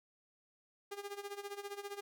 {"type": "tone with tremolo", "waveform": "sawtooth", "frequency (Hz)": 404, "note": "G#4", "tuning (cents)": -48, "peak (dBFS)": -36, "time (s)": [0.91, 2.01], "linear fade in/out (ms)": 10, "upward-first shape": "sine", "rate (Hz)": 15, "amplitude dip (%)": 80, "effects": []}